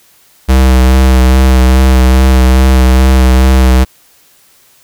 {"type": "tone with vibrato", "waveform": "square", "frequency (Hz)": 64.6, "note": "C2", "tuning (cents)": -21, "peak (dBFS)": -4, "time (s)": [0.48, 3.85], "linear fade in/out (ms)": 20, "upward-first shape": "sine", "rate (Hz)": 2.4, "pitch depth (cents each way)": 22, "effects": ["white hiss -46 dBFS RMS until 4.83 s"]}